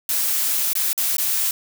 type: noise with dropouts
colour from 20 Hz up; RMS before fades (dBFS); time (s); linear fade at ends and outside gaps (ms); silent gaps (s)
blue; -21; 0.09-1.51; 2; 0.732-0.753 / 0.931-0.977 / 1.168-1.182
effects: none